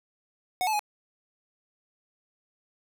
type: tone with pitch steps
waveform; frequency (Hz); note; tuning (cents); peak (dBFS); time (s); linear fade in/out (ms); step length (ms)
square; 735 / 867 / 836; F#5 / A5 / G#5; -12 / -26 / +11; -25; 0.61-0.793; 0; 61
effects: none